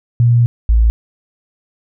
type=tone pair in turn; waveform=sine; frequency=119.1 / 56.21 Hz; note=A#2 / A1; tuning=+38 / +38 cents; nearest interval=octave + minor second; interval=1300 cents; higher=first; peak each=-7 dBFS; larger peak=neither; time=0.2-0.46 / 0.69-0.9 s; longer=first; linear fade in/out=0 ms; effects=none